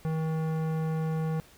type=tone with tanh clipping; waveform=sine; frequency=159.2 Hz; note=D#3; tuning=40 cents sharp; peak=-29 dBFS; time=0.05-1.4 s; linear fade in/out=0 ms; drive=17 dB; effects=pink hiss -56 dBFS RMS until 1.57 s